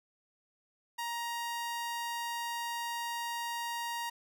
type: tone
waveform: sawtooth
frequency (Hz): 940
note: A#5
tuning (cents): +14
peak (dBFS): -31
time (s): 0.98-4.1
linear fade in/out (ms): 10
effects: none